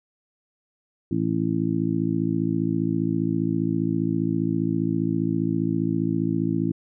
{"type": "harmonic tone", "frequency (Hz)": 55, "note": "A1", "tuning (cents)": 0, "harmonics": [2, 3, 4, 5, 6], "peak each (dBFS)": [-30, -26, -30, -26, -27], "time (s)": [1.11, 6.72], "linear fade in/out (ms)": 5, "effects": []}